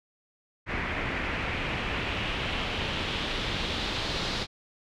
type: noise with low-pass filter sweep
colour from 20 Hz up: pink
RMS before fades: -31 dBFS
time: 0.66-4.47 s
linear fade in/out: 50 ms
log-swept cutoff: 2100 to 4200 Hz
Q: 2.5
effects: none